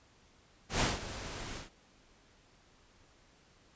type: noise with ADSR envelope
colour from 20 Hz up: pink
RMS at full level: -28 dBFS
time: 0.69-1.7 s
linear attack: 120 ms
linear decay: 170 ms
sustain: -14 dB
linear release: 130 ms
effects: pink hiss -64 dBFS RMS until 3.75 s + resampled to 16000 Hz